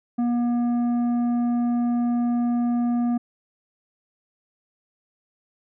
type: tone with tanh clipping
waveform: sine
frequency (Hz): 239.7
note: A#3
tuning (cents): +48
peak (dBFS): -21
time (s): 0.18-3.18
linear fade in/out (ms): 10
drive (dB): 8
effects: none